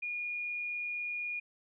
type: tone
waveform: sine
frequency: 2436 Hz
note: D#7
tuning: 37 cents flat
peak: -34 dBFS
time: 0.02-1.4 s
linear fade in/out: 10 ms
effects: none